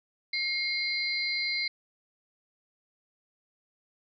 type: tone cluster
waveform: sine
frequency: 2143 / 4126 / 4738 Hz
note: C7 / C8 / D8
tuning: +41 / -25 / +14 cents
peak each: -30 / -32 / -36 dBFS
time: 0.33-1.68 s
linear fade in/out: 5 ms
effects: none

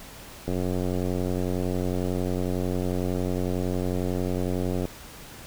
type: click train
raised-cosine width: 2 ms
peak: -15 dBFS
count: 399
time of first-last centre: 0.48-4.854 s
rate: 91 Hz
effects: pink hiss -44 dBFS RMS until 5.46 s

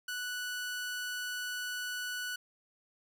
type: tone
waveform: sawtooth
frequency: 1480 Hz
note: F#6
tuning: in tune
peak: -32 dBFS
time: 0.08-2.36 s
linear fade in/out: 5 ms
effects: none

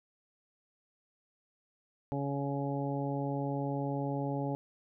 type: harmonic tone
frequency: 140 Hz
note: C#3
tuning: 18 cents sharp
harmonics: 1 / 2 / 3 / 4 / 5 / 6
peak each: -35 / -36 / -41 / -40 / -45 / -41 dBFS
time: 2.12-4.55 s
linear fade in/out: 0 ms
effects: none

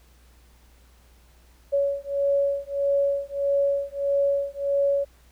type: beating tone pair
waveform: sine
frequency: 560 / 561.6 Hz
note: C#5 / C#5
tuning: +18 / +22 cents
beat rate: 1.6 Hz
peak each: -24 dBFS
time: 1.72-5.05 s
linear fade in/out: 20 ms
effects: added 60 Hz sine -53 dBFS peak until 5.31 s + pink hiss -60 dBFS RMS until 5.31 s

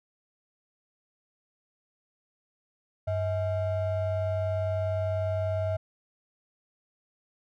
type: ring-modulated tone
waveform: triangle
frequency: 368.5 Hz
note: F#4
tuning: 7 cents flat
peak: -21 dBFS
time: 3.07-5.77 s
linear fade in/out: 10 ms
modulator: 272 Hz
effects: none

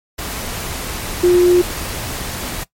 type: tone in noise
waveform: sine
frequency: 355.5 Hz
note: F4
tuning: 31 cents sharp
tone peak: -7 dBFS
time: 1.23-1.62 s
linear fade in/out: 10 ms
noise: pink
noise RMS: -25 dBFS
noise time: 0.18-2.64 s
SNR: +15 dB
effects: noise-tail reverb RT60 0.1 s tail -18 dB re dry + MP3 64 kbps

